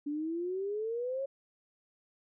sine exponential sweep, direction up, 286.2 to 554.4 Hz, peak -32 dBFS, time 0.06-1.26 s, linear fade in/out 10 ms, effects none

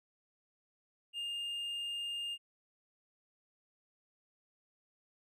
triangle tone, 2817 Hz, F7, 14 cents sharp, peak -35 dBFS, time 1.13-2.38 s, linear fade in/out 50 ms, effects resampled to 32000 Hz

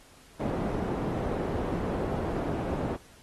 white low-pass noise, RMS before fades -31 dBFS, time 0.39-2.97 s, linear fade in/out 20 ms, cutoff 460 Hz, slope 12 dB/octave, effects pink hiss -56 dBFS RMS until 3.22 s + AAC 32 kbps

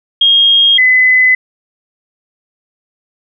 sine tone pair in turn, 3248 / 2018 Hz, G#7 / B6, -39 / +37 cents, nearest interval minor sixth, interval 824 cents, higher first, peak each -5 dBFS, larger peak neither, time 0.21-0.78 / 0.78-1.35 s, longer neither, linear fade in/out 5 ms, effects none

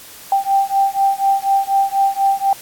sine beating tone pair, 784 / 788.1 Hz, G5 / G5, 0 / +9 cents, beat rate 4.1 Hz, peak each -16 dBFS, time 0.32-2.53 s, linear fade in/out 2 ms, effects white hiss -38 dBFS RMS until 2.61 s + AAC 64 kbps

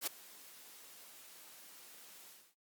white noise with ADSR envelope, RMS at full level -35 dBFS, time 0.01-2.55 s, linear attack 61 ms, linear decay 7 ms, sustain -21 dB, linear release 270 ms, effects high-pass 200 Hz 12 dB/octave + Opus 48 kbps

